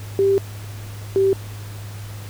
sine tone pair in turn, 392.7 / 388.2 Hz, G4 / G4, +3 / -17 cents, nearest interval unison, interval 20 cents, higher first, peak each -13 dBFS, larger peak neither, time 0.19-0.38 / 1.16-1.33 s, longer first, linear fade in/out 0 ms, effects added 103 Hz sine -31 dBFS peak until 2.29 s + pink hiss -41 dBFS RMS until 2.29 s

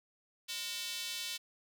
square tone with high-pass filter, 204.8 Hz, G#3, 24 cents flat, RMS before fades -40 dBFS, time 0.48-1.38 s, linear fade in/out 20 ms, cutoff 3400 Hz, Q 1.8, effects none

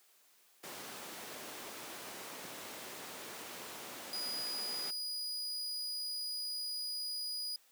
pink noise, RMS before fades -45 dBFS, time 0.63-4.91 s, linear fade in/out 10 ms
click, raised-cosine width 3 ms, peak -31 dBFS, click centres 2.452 s
40% pulse tone, 4919 Hz, D#8, 21 cents flat, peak -36 dBFS, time 4.13-7.56 s, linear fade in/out 2 ms
effects white hiss -67 dBFS RMS until 7.71 s + high-pass 300 Hz 12 dB/octave

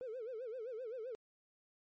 triangle tone with vibrato, 474.9 Hz, A#4, 32 cents sharp, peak -38 dBFS, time 0.01-1.15 s, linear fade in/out 0 ms, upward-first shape sine, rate 7.7 Hz, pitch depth 180 cents each way, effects tanh soft clip ceiling -38 dBFS + MP3 32 kbps

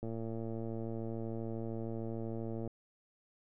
click train, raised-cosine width 2 ms, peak -28 dBFS, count 300, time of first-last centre 0.03-2.676 s, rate 113 Hz, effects none

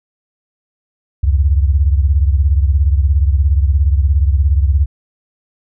sine beating tone pair, 68.5 / 85.5 Hz, C#2 / F2, -20 / -36 cents, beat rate 17 Hz, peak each -10 / -15 dBFS, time 1.23-4.86 s, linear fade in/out 10 ms, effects none

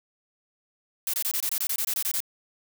blue noise bursts, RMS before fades -27 dBFS, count 13, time 1.07-2.204 s, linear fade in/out 2 ms, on 66 ms, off 23 ms, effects none

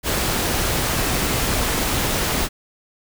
pink noise, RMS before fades -21 dBFS, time 0.03-2.49 s, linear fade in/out 50 ms, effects none

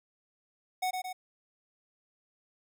square tone with echo, 740 Hz, F#5, in tune, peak -29 dBFS, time 0.82-0.91 s, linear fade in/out 10 ms, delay 110 ms, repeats 2, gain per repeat -4 dB, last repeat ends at 1.13 s, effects none

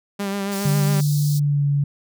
sawtooth tone with vibrato, 198.7 Hz, G3, 24 cents sharp, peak -19 dBFS, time 0.19-1.01 s, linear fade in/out 10 ms, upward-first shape sine, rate 7.3 Hz, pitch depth 30 cents each way
pink high-pass noise, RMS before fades -33 dBFS, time 0.51-1.4 s, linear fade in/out 20 ms, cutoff 4100 Hz, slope 48 dB/octave
sine tone with pitch glide, 146.83 to 142.73 Hz, D3 to D3, 0 to -49 cents, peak -16 dBFS, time 0.65-1.84 s, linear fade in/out 5 ms, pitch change -49 cents, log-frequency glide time 1.29-1.66 s
effects none

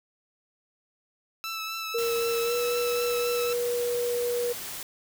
15% pulse tone with vibrato, 1318.5 Hz, E6, in tune, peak -25 dBFS, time 1.44-3.53 s, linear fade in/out 0 ms, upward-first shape triangle, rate 3.9 Hz, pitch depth 24 cents each way
sine tone with pitch glide, 466.2 to 482.1 Hz, A#4 to B4, 0 to -42 cents, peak -25 dBFS, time 1.94-4.53 s, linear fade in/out 10 ms, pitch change +58 cents, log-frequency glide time 2.44-2.55 s
white noise, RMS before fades -37 dBFS, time 1.98-4.83 s, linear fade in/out 2 ms
effects none

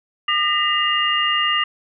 sine tone cluster, 1211 / 1856 / 1995 / 2823 Hz, D#6 / A#6 / B6 / F7, -47 / -8 / +17 / +18 cents, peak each -21 / -26 / -25 / -19 dBFS, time 0.28-1.64 s, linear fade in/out 5 ms, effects none

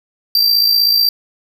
square tone with amplitude modulation, 4699 Hz, D8, in tune, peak -8 dBFS, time 0.35-1.09 s, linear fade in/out 2 ms, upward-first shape sine, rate 56.1 Hz, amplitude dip 55%, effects none

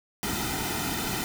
pink noise with comb filter, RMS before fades -30 dBFS, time 0.23-1.24 s, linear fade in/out 0 ms, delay 1.8 ms, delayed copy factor -0.8, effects none

